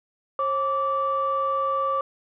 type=tone pair together; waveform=sine; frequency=539.6 / 1162 Hz; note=C#5 / D6; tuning=-47 / -19 cents; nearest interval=octave + minor second; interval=1328 cents; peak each=-26 / -22 dBFS; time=0.39-2.01 s; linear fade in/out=2 ms; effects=tanh soft clip ceiling -15 dBFS